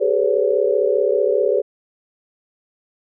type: tone cluster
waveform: sine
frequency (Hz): 392.5 / 427.9 / 501 / 566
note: G4 / A4 / B4 / C#5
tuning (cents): +2 / -48 / +25 / +36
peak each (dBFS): -20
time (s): 0-1.62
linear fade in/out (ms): 20
effects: none